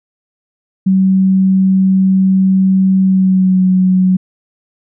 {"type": "tone with pitch glide", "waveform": "sine", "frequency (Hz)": [190, 185.55], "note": ["F#3", "F#3"], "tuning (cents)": [46, 5], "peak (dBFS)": -7, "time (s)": [0.86, 4.17], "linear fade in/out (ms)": 10, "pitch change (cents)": -41, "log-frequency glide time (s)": [3.02, 3.63], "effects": []}